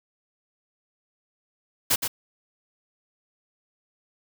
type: noise with echo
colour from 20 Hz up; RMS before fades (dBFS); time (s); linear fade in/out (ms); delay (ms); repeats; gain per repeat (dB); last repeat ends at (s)
white; -21; 1.9-1.96; 10; 120; 1; -6; 2.08
effects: none